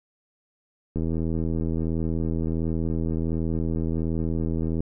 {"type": "click train", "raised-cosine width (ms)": 3, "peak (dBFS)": -15, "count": 314, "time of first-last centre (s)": [0.96, 4.805], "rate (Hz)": 81.4, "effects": []}